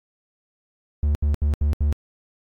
triangle tone bursts, 73.42 Hz, D2, in tune, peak -15 dBFS, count 5, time 1.03-1.926 s, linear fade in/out 0 ms, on 120 ms, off 74 ms, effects AAC 48 kbps

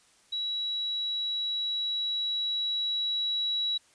sine tone with level ramp, 3900 Hz, B7, 23 cents flat, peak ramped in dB -29 to -26 dBFS, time 0.32-3.78 s, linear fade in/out 10 ms, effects white hiss -62 dBFS RMS until 3.94 s + resampled to 22050 Hz

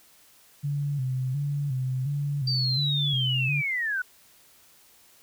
sine tone with vibrato, 136.3 Hz, C#3, 29 cents flat, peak -25 dBFS, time 0.63-3.62 s, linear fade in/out 20 ms, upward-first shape square, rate 1.4 Hz, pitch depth 90 cents each way
sine linear sweep, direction down, 4699 to 1454 Hz, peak -25 dBFS, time 2.47-4.02 s, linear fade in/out 5 ms
effects white hiss -57 dBFS RMS until 5.22 s

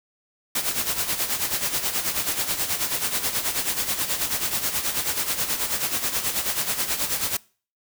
white noise with tremolo, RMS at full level -23 dBFS, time 0.55-7.37 s, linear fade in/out 5 ms, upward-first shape sine, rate 9.3 Hz, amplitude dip 65%, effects noise-tail reverb RT60 0.4 s tail -23 dB re dry

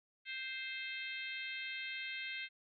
harmonic tone with a mistuned harmonic, 523.3 Hz, C5, in tune, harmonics 3 / 4 / 5 / 6 / 7 / 8, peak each -48 / -44 / -46 / -49 / -51 / -54 dBFS, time 0.25-2.49 s, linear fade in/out 50 ms, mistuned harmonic 6, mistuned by +28 cents, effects none

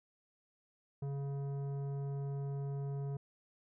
sine tone with tanh clipping, 139.6 Hz, C#3, 13 cents sharp, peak -38 dBFS, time 1.02-3.17 s, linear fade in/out 5 ms, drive 12 dB, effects none

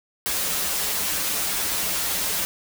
white noise with comb filter, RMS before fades -25 dBFS, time 0.26-2.45 s, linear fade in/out 0 ms, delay 8.2 ms, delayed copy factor -1, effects none

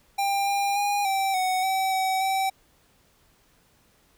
square tone with pitch steps, 795 / 801 / 815 / 777 / 744 / 765 / 759 / 770 Hz, G5 / G5 / G#5 / G5 / F#5 / G5 / F#5 / G5, +24 / +37 / -33 / -16 / +9 / -42 / +44 / -31 cents, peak -23 dBFS, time 0.18-2.5 s, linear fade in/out 10 ms, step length 290 ms, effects pink hiss -62 dBFS RMS until 4.17 s

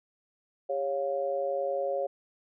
sine tone with amplitude modulation, 553 Hz, C#5, 4 cents flat, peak -23 dBFS, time 0.69-2.07 s, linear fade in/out 10 ms, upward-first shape sine, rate 151 Hz, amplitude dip 95%, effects none

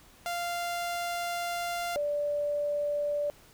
sawtooth / sine tone pair in turn, 695 / 584.4 Hz, F5 / D5, -9 / -9 cents, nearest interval minor third, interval 300 cents, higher first, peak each -27 dBFS, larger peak neither, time 0.26-1.96 / 1.96-3.3 s, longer first, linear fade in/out 0 ms, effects pink hiss -57 dBFS RMS until 3.53 s

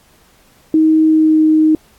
sine tone with pitch glide, 315.3 to 312.2 Hz, D#4 to D#4, +23 to +6 cents, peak -7 dBFS, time 0.74-1.75 s, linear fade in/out 2 ms, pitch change -17 cents, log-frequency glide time 1.05-1.41 s, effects pink hiss -51 dBFS RMS until 1.98 s + AAC 64 kbps

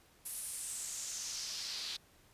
pink noise with band-pass filter sweep, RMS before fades -42 dBFS, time 0.25-1.97 s, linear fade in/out 10 ms, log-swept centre 11000 to 4000 Hz, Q 3.2, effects pink hiss -65 dBFS RMS until 2.33 s + resampled to 32000 Hz

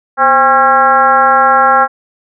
sine tone with frequency modulation, 1082 Hz, C#6, 42 cents flat, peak -5 dBFS, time 0.17-1.88 s, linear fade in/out 50 ms, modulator 279 Hz, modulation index 1.7, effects none

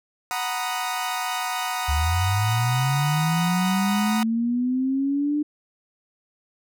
sawtooth chord, B major seventh, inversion second, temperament equal, 740 / 932.3 / 987.8 / 1244.5 Hz, F#5 / A#5 / B5 / D#6, 0 / 0 / 0 / 0 cents, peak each -25 / -28 / -29 / -27 dBFS, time 0.31-4.23 s, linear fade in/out 0 ms
sine linear sweep, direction up, 70 to 300 Hz, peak -20 dBFS, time 1.88-5.43 s, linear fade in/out 10 ms
effects none

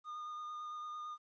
triangle tone with vibrato, 1221 Hz, D#6, 33 cents flat, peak -40 dBFS, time 0.04-1.18 s, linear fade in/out 50 ms, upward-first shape sine, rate 8.9 Hz, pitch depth 14 cents each way, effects resampled to 16000 Hz + 13-bit

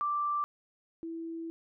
sine tone pair in turn, 1174.7 / 329.6 Hz, D6 / E4, 0 / 0 cents, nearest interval octave + minor seventh, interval 2200 cents, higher first, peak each -28 / -36 dBFS, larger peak first, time 0.01-0.44 / 1.03-1.5 s, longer second, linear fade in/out 0 ms, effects none

